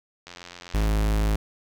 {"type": "click train", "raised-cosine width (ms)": 0.2, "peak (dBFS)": -23, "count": 52, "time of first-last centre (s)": [0.27, 0.85], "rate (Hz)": 88}
{"type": "tone", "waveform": "45% pulse", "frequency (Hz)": 52.8, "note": "G#1", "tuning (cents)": 29, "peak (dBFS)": -20, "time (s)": [0.74, 1.36], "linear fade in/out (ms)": 5}
{"effects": []}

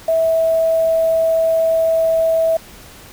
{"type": "tone with quantisation", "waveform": "sine", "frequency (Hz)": 652, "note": "E5", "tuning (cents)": -19, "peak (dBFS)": -12, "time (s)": [0.08, 2.57], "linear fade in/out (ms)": 5, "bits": 6, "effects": ["pink hiss -40 dBFS RMS until 3.12 s"]}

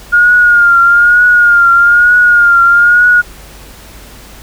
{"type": "tone with vibrato", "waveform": "sine", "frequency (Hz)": 1420, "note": "F6", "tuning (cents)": 28, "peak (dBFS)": -3, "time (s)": [0.12, 3.22], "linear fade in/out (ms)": 20, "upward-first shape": "triangle", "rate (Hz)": 1.1, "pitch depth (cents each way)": 54, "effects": ["added 50 Hz sine -35 dBFS peak until 4.42 s", "pink hiss -35 dBFS RMS until 4.42 s"]}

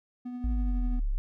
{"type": "tone with tremolo", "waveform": "triangle", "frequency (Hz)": 246.9, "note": "B3", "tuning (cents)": 0, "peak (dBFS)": -31, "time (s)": [0.25, 1], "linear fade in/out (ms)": 10, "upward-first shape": "triangle", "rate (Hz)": 12, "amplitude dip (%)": 35}
{"type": "exponential sweep", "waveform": "sine", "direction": "down", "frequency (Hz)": [57.3, 32.22], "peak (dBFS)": -25, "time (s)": [0.44, 1.18], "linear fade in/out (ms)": 0}
{"effects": []}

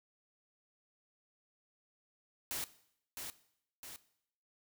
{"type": "noise with echo", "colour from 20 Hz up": "white", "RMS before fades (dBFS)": -39, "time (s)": [2.51, 2.64], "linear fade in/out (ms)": 0, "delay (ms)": 660, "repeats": 2, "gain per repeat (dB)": -5, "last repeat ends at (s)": 3.96, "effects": ["noise-tail reverb RT60 0.7 s tail -17 dB re dry"]}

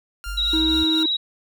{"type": "tone with tremolo", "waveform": "sawtooth", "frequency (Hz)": 1396.9, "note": "F6", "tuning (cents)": 0, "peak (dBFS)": -27, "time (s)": [0.24, 1.03], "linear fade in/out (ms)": 0, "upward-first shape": "triangle", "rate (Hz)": 4.2, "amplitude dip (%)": 70}
{"type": "exponential sweep", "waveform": "sine", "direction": "up", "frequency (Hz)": [45.98, 69.3], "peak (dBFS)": -27, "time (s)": [0.26, 0.84], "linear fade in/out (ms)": 10}
{"type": "tone with vibrato", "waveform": "sine", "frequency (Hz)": 3850, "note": "B7", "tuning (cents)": -45, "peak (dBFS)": -19, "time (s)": [0.37, 1.17], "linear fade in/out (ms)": 10, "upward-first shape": "triangle", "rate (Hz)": 19, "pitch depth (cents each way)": 41}
{"type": "tone", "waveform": "triangle", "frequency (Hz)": 318, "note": "D#4", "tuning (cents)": 38, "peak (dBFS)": -18, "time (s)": [0.53, 1.06], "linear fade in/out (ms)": 5}
{"effects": []}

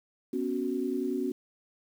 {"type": "chord", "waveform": "sine", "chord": "B suspended second", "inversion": "none", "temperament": "equal", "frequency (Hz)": [246.9, 277.2, 370], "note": ["B3", "C#4", "F#4"], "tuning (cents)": [0, 0, 0], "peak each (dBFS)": [-33, -32, -32], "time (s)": [0.33, 1.32], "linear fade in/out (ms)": 5, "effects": ["9-bit"]}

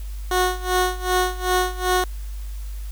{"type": "tone with tremolo", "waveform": "15% pulse", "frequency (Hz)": 365.8, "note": "F#4", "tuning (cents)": -20, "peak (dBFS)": -10, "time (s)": [0.31, 2.04], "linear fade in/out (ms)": 2, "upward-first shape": "sine", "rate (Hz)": 2.6, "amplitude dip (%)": 90, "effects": ["added 50 Hz sine -28 dBFS peak until 2.91 s", "white hiss -48 dBFS RMS until 2.91 s"]}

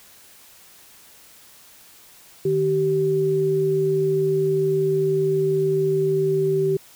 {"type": "tone pair together", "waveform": "sine", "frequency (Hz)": [153.3, 386.3], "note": ["D#3", "G4"], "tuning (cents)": [-25, -25], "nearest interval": "octave + major third", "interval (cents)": 1600, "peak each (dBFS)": [-25, -18], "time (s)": [2.45, 6.77], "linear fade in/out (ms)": 5, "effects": ["white hiss -49 dBFS RMS until 6.95 s"]}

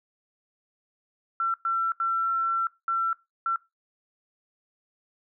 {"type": "tone bursts at uneven times", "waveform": "sine", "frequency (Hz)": 1349, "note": "E6", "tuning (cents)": 40, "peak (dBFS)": -23, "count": 5, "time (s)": [[1.4, 1.54], [1.65, 1.92], [2, 2.67], [2.88, 3.13], [3.46, 3.56]], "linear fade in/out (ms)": 2, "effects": ["noise-tail reverb RT60 0.2 s tail -20 dB re dry"]}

